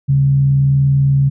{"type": "tone with frequency modulation", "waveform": "sine", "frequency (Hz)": 138.4, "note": "C#3", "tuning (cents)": -2, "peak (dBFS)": -9, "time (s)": [0.08, 1.3], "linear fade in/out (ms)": 20, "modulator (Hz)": 61, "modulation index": 0.2, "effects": []}